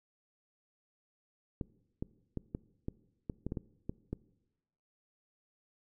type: clicks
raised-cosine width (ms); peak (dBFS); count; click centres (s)
3; -23; 11; 1.612 / 2.025 / 2.373 / 2.549 / 2.884 / 3.298 / 3.466 / 3.521 / 3.572 / 3.895 / 4.13
effects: noise-tail reverb RT60 1.0 s tail -21 dB re dry